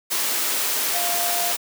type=tone in noise; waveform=sine; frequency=698.5 Hz; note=F5; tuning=in tune; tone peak=-27 dBFS; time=0.93-1.53 s; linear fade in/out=20 ms; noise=white; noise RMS=-23 dBFS; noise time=0.1-1.57 s; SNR=-7 dB; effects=high-pass 300 Hz 12 dB/octave